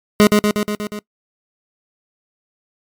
25% pulse tone with echo, 209 Hz, G#3, 11 cents sharp, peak -3 dBFS, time 0.2-0.27 s, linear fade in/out 0 ms, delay 120 ms, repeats 6, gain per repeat -3 dB, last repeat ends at 0.99 s, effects noise-tail reverb RT60 0.1 s tail -22 dB re dry + MP3 96 kbps

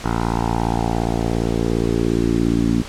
10% pulse tone with low-pass filter sweep, 57.3 Hz, A#1, 29 cents flat, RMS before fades -19 dBFS, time 0.04-2.82 s, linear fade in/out 5 ms, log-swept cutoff 1200 to 260 Hz, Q 3, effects pink hiss -34 dBFS RMS until 2.88 s + low-pass 8000 Hz 12 dB/octave

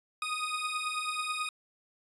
20% pulse beating tone pair, 1238 / 1247.2 Hz, D#6 / D#6, -9 / +4 cents, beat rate 9.2 Hz, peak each -31 / -29 dBFS, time 0.22-1.49 s, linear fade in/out 2 ms, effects resampled to 24000 Hz

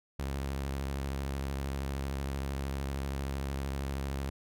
sawtooth tone with vibrato, 68.4 Hz, C#2, 23 cents flat, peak -29 dBFS, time 0.19-4.3 s, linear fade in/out 5 ms, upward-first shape sine, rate 13 Hz, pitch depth 49 cents each way, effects none

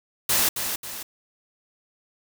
white noise with echo, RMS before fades -21 dBFS, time 0.29-0.49 s, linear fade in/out 5 ms, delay 270 ms, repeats 2, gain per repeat -7 dB, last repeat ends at 1.03 s, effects none

